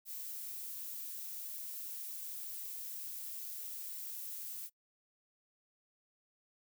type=noise; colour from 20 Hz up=violet; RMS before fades=-44 dBFS; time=0.05-4.7 s; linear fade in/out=50 ms; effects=noise-tail reverb RT60 0.1 s tail -21 dB re dry